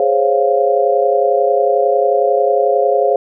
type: chord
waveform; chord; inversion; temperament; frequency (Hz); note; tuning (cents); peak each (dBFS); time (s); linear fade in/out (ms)
sine; Db major seventh; second; equal; 415.3 / 523.3 / 554.4 / 698.5; Ab4 / C5 / Db5 / F5; 0 / 0 / 0 / 0; -16; 0-3.16; 2
effects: none